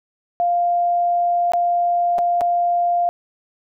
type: tone with dropouts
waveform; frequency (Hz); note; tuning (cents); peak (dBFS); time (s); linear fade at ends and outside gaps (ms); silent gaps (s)
sine; 698.5; F5; 0; -15; 0.4-3.09; 0; 1.52-1.535 / 2.183-2.188 / 2.409-2.415
effects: none